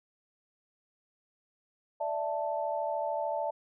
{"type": "chord", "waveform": "sine", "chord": "D suspended second", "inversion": "none", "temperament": "just", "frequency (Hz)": [587.3, 660.7, 881], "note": ["D5", "E5", "A5"], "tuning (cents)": [0, 4, 2], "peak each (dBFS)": -34, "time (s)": [2, 3.51], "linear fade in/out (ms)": 10, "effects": []}